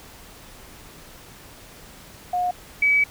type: tone pair in turn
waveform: sine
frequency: 719 / 2283 Hz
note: F#5 / D7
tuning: -50 / -50 cents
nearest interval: octave + minor sixth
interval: 2000 cents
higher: second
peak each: -20 / -15 dBFS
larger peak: second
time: 2.33-2.51 / 2.82-3.04 s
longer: second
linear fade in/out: 5 ms
effects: pink hiss -45 dBFS RMS until 3.1 s